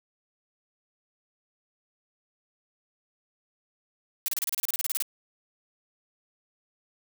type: noise bursts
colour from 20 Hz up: blue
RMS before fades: -28 dBFS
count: 15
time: 4.26-5.024 s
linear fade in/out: 0 ms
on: 22 ms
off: 31 ms
effects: none